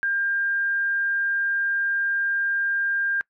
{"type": "tone", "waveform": "sine", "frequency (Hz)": 1600, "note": "G6", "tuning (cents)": 35, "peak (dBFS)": -21, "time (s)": [0.03, 3.21], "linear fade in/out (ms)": 0, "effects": ["noise-tail reverb RT60 0.1 s tail -23 dB re dry"]}